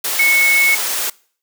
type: tone in noise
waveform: sine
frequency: 2200 Hz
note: C#7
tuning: 14 cents flat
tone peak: -10 dBFS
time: 0.19-0.75 s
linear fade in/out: 5 ms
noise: white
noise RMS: -20 dBFS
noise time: 0.04-1.1 s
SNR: +7 dB
effects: noise-tail reverb RT60 0.5 s tail -24 dB re dry + high-pass 400 Hz 12 dB/octave